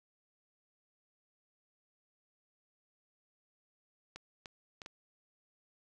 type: clicks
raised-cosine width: 0.2 ms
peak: -28 dBFS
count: 4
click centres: 4.16 / 4.458 / 4.818 / 4.861 s
effects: none